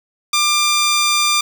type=tone; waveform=10% pulse; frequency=1193 Hz; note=D6; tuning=27 cents sharp; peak=-5 dBFS; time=0.33-1.41 s; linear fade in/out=5 ms; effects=none